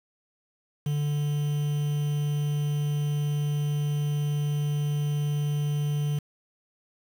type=tone with quantisation; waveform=triangle; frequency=146.83 Hz; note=D3; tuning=in tune; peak=-22 dBFS; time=0.86-6.19 s; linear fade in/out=5 ms; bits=7; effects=none